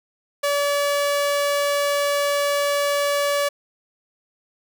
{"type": "tone", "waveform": "sawtooth", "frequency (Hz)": 573, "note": "D5", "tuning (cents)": -43, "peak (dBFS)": -15, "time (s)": [0.43, 3.49], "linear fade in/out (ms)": 10, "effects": []}